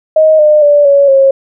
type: tone with pitch steps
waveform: sine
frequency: 627 / 604.6 / 583 / 562.2 / 542.1 Hz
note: D#5 / D#5 / D5 / C#5 / C#5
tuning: +13 / -50 / -13 / +24 / -39 cents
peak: -3 dBFS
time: 0.16-1.31 s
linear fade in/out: 5 ms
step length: 230 ms
effects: none